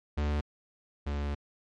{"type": "tone pair in turn", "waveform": "45% pulse", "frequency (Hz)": [73.9, 72], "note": ["D2", "D2"], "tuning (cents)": [11, -34], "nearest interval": "unison", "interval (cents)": 45, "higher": "first", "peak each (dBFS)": [-27, -30], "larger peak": "first", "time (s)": [[0.17, 0.41], [1.06, 1.35]], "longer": "second", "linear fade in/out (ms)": 10, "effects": ["low-pass 4000 Hz 12 dB/octave", "MP3 64 kbps"]}